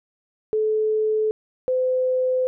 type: tone pair in turn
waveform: sine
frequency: 432.7 / 511.2 Hz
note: A4 / C5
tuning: -29 / -40 cents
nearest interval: minor third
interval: 289 cents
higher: second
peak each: -18 dBFS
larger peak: neither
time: 0.53-1.31 / 1.68-2.47 s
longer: second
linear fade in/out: 0 ms
effects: none